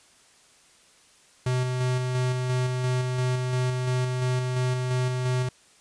square tone with tremolo, 126.7 Hz, B2, 45 cents sharp, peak -23 dBFS, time 1.46-5.49 s, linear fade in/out 5 ms, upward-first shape square, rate 2.9 Hz, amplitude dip 30%, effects white hiss -57 dBFS RMS until 5.8 s + resampled to 22050 Hz

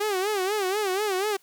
sawtooth tone with vibrato, 397.3 Hz, G4, 23 cents sharp, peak -20 dBFS, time 0-1.37 s, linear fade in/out 10 ms, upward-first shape sine, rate 4.1 Hz, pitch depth 140 cents each way, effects white hiss -61 dBFS RMS until 1.42 s

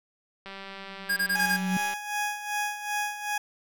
click train, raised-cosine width 0.3 ms, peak -25 dBFS, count 289, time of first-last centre 0.46-1.937 s, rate 195 Hz
sine tone with exponential growth, 185.4 Hz, F#3, 4 cents sharp, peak -23 dBFS, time 0.57-1.77 s, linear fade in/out 2 ms, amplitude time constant 260 ms
square tone bursts, 1622 Hz, G#6, 41 cents flat, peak -24 dBFS, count 5, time 1.09-1.567 s, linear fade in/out 10 ms, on 77 ms, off 23 ms
20% pulse tone with tremolo, 832 Hz, G#5, 3 cents sharp, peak -21 dBFS, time 1.35-3.38 s, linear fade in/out 5 ms, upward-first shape sine, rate 2.6 Hz, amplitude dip 70%
effects none

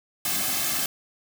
white noise with comb filter, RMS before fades -26 dBFS, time 0.25-0.86 s, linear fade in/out 2 ms, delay 2.1 ms, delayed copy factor -0.9, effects none

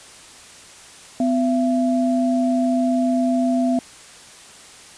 sine tone pair together, 252.5 / 674.8 Hz, B3 / E5, +39 / +40 cents, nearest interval octave + perfect fourth, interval 1701 cents, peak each -17 / -22 dBFS, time 1.2-3.79 s, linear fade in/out 2 ms, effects white hiss -43 dBFS RMS until 4.97 s + resampled to 22050 Hz

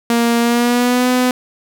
sawtooth tone with pitch glide, 234.4 to 251.2 Hz, A#3 to B3, +10 to +30 cents, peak -8 dBFS, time 0.1-1.31 s, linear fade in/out 2 ms, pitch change +120 cents, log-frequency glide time 0.4-1.09 s, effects none

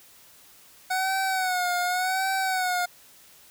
25% pulse tone with vibrato, 740 Hz, F#5, in tune, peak -20 dBFS, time 0.9-2.86 s, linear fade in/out 10 ms, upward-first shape sine, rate 0.88 Hz, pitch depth 68 cents each way, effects white hiss -53 dBFS RMS until 3.5 s

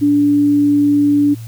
sine tone, 289.7 Hz, D4, 24 cents flat, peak -9 dBFS, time 0.01-1.35 s, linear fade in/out 20 ms, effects added 113 Hz sine -27 dBFS peak until 1.47 s + white hiss -44 dBFS RMS until 1.47 s

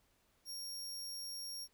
sawtooth tone, 5570 Hz, F8, 5 cents flat, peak -40 dBFS, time 0.45-1.68 s, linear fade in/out 50 ms, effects pink hiss -74 dBFS RMS until 1.73 s

